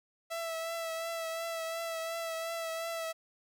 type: tone with vibrato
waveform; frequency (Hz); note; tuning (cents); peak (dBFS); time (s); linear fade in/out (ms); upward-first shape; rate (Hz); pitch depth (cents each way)
sawtooth; 659.3; E5; 0; -31; 0.3-3.13; 20; triangle; 2.8; 30
effects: none